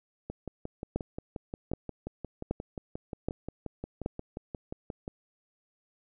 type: two click trains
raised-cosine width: 2 ms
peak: -23 / -16 dBFS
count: 28 / 5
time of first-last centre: 0.3-5.079 / 0.96-4.061 s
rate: 5.65 / 1.29 Hz
effects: none